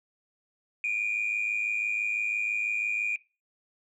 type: tone pair together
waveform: sine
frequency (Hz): 2351 / 2457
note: D7 / D#7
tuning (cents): +1 / -22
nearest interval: minor second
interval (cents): 77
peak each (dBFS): -31 / -26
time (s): 0.84-3.16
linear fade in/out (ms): 2
effects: noise-tail reverb RT60 0.3 s tail -21 dB re dry + tanh soft clip ceiling -21 dBFS